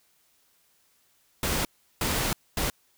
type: noise bursts at uneven times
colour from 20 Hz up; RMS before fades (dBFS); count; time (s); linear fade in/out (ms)
pink; -27; 3; 1.43-1.65 / 2.01-2.33 / 2.57-2.7; 2
effects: white hiss -66 dBFS RMS until 2.97 s